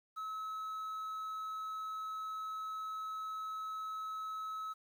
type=tone with quantisation; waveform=triangle; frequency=1291 Hz; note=E6; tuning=37 cents flat; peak=-37 dBFS; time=0.16-4.74 s; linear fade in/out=20 ms; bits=11; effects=none